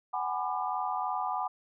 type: chord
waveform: sine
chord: G# half-diminished seventh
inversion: third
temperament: just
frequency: 747.5 / 830.6 / 996.7 / 1196.1 Hz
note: F#5 / G#5 / B5 / D6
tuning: +17 / 0 / +16 / +31 cents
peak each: -34 / -35 / -35 / -36 dBFS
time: 0.13-1.48 s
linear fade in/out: 10 ms
effects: none